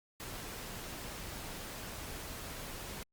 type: noise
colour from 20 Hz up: pink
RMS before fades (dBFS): -44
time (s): 0.2-3.03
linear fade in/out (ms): 0
effects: Opus 48 kbps